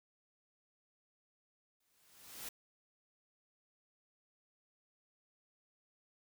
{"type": "noise with exponential growth", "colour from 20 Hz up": "white", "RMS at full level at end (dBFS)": -43, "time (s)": [1.8, 2.49], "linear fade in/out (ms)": 5, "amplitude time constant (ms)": 150, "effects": []}